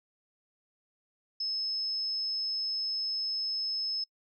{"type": "tone", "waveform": "sine", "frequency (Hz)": 5200, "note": "E8", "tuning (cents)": -24, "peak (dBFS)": -30, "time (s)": [1.4, 4.04], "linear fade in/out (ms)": 5, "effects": ["noise-tail reverb RT60 0.1 s tail -26 dB re dry"]}